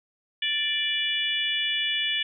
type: harmonic tone with a mistuned harmonic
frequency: 587.3 Hz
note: D5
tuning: in tune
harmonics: 3 / 4 / 5 / 6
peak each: -32 / -31 / -27 / -29 dBFS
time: 0.42-2.23 s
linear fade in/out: 5 ms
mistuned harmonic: 6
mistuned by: -43 cents
effects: none